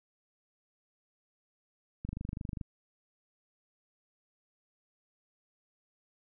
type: click train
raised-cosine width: 5 ms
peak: -25 dBFS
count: 15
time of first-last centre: 2.05-2.612 s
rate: 24.9 Hz
effects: none